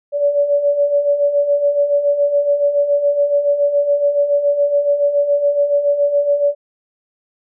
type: beating tone pair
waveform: sine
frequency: 569 / 576.1 Hz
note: C#5 / D5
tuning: +45 / -33 cents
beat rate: 7.1 Hz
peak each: -20 / -13 dBFS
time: 0.12-6.55 s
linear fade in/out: 50 ms
effects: none